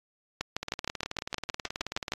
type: two click trains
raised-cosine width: 0.2 ms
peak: -16 / -12 dBFS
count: 29 / 12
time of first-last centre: 0.63-2.135 / 0.41-2.121 s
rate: 18.6 / 6.43 Hz
effects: AAC 32 kbps